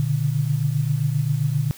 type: tone cluster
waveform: sine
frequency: 120.4 / 140.3 / 147.9 Hz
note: B2 / C#3 / D3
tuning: -44 / +21 / +13 cents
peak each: -23 / -29 / -21 dBFS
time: 0-1.71 s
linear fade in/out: 0 ms
effects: white hiss -44 dBFS RMS until 1.77 s